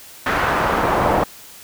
brown noise with band-pass filter sweep, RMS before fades -18 dBFS, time 0.26-1.24 s, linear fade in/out 5 ms, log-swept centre 1500 to 760 Hz, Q 1.4, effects white hiss -41 dBFS RMS until 1.63 s

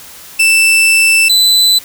40% pulse tone pair in turn, 2657 / 4003 Hz, E7 / B7, +13 / +23 cents, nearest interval perfect fifth, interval 710 cents, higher second, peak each -5 dBFS, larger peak neither, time 0.39-1.29 / 1.29-1.79 s, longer first, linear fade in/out 10 ms, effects white hiss -34 dBFS RMS until 1.84 s

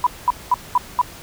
sine tone bursts, 987.8 Hz, B5, in tune, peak -11 dBFS, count 5, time 0.04-1.015 s, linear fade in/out 2 ms, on 27 ms, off 210 ms, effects pink hiss -39 dBFS RMS until 1.22 s

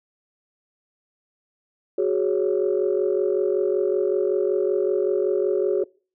sine chord, F# suspended second, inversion none, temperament equal, 370 / 415.3 / 554.4 Hz, F#4 / G#4 / C#5, 0 / 0 / 0 cents, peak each -21 / -22 / -26 dBFS, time 1.98-5.84 s, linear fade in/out 5 ms, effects noise-tail reverb RT60 0.4 s tail -25 dB re dry + tanh soft clip ceiling -11 dBFS

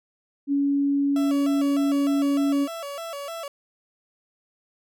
sine tone, 281.3 Hz, C#4, 26 cents sharp, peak -19 dBFS, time 0.47-2.68 s, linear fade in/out 50 ms
30% pulse tone with vibrato, 614 Hz, D#5, 23 cents flat, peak -29 dBFS, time 1.16-3.48 s, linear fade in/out 2 ms, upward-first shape square, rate 3.3 Hz, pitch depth 140 cents each way
effects none

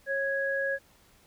sine tone pair together, 547.7 / 1661.2 Hz, C#5 / G#6, -21 / 0 cents, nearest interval octave + perfect fifth, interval 1921 cents, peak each -30 / -29 dBFS, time 0.06-0.79 s, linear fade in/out 50 ms, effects pink hiss -61 dBFS RMS until 1.26 s

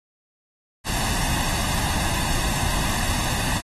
pink noise with comb filter, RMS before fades -24 dBFS, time 0.84-3.62 s, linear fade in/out 50 ms, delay 1.1 ms, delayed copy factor +0.65, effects AAC 32 kbps

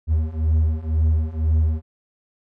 triangle beating tone pair, 77.6 / 79.6 Hz, D#2 / D#2, -4 / +40 cents, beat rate 2 Hz, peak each -19 / -17 dBFS, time 0.07-1.82 s, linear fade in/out 50 ms, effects none

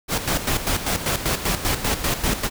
pink noise with tremolo, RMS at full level -21 dBFS, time 0.08-2.5 s, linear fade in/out 50 ms, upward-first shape square, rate 5.1 Hz, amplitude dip 65%, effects none

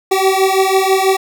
25% pulse beating tone pair, 380 / 386.1 Hz, F#4 / G4, +46 / -26 cents, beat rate 6.1 Hz, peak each -10 dBFS, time 0.11-1.17 s, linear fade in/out 10 ms, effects none

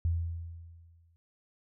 sine tone with exponential decay, 83.9 Hz, E2, 31 cents sharp, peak -24 dBFS, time 0.05-1.16 s, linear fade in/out 0 ms, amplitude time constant 240 ms, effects none

